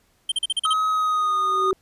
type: tone bursts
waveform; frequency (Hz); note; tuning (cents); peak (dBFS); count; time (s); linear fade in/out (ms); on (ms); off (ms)
square; 3136; G7; 0; -20; 7; 0.29-0.733; 5; 29; 40
type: tone with pitch glide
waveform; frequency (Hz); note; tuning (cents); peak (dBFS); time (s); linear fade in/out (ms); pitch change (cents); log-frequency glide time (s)
triangle; 1271 to 1231.3; D#6 to D#6; +36 to -18; -17; 0.65-1.71; 2; -54; 0.89-1.36
type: tone with exponential growth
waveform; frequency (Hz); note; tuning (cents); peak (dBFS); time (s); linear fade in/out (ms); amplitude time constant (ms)
sine; 380; F#4; +46; -18; 1.13-1.73; 0; 130
effects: pink hiss -63 dBFS RMS until 1.81 s + resampled to 32000 Hz